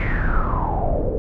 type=noise with low-pass filter sweep; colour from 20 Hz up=brown; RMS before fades=-20 dBFS; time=0-1.18 s; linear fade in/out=0 ms; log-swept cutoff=2200 to 450 Hz; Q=9; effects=none